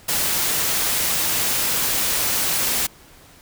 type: noise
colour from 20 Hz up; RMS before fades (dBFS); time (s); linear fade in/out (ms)
white; -21; 0.08-2.87; 10
effects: pink hiss -48 dBFS RMS until 3.41 s